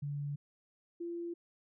sine tone pair in turn, 143.9 / 342.3 Hz, D3 / F4, -35 / -35 cents, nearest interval octave + minor third, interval 1500 cents, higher second, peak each -35 / -37 dBFS, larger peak first, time 0.02-0.36 / 1-1.34 s, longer neither, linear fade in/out 10 ms, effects none

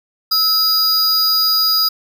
square tone pair together, 1297 / 4893 Hz, E6 / D#8, -28 / -30 cents, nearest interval octave + major seventh, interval 2298 cents, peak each -23 / -13 dBFS, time 0.31-1.89 s, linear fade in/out 10 ms, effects none

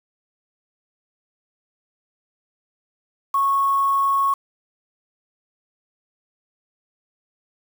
sine tone with quantisation, 1102 Hz, C#6, 11 cents flat, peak -16 dBFS, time 3.34-4.34 s, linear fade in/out 5 ms, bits 6, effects none

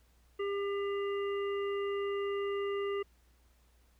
harmonic tone, 400.3 Hz, G4, 36 cents sharp, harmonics 1 / 3 / 5 / 7, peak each -32 / -42 / -46 / -49 dBFS, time 0.39-3.03 s, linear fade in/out 10 ms, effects added 60 Hz sine -64 dBFS peak until 3.99 s + pink hiss -71 dBFS RMS until 3.99 s

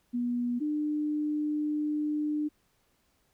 sine tone pair in turn, 242.4 / 300 Hz, B3 / D4, -32 / +37 cents, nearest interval major third, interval 369 cents, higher second, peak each -27 dBFS, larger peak neither, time 0.13-0.6 / 0.6-2.49 s, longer second, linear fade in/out 20 ms, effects pink hiss -71 dBFS RMS until 3.33 s

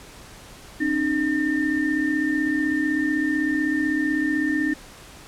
sine tone cluster, 269.2 / 305.1 / 1807 Hz, C4 / D#4 / A6, +49 / -34 / +46 cents, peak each -26 / -22 / -26 dBFS, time 0.8-4.74 s, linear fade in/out 10 ms, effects pink hiss -44 dBFS RMS until 5.27 s + low-pass 11000 Hz 12 dB/octave

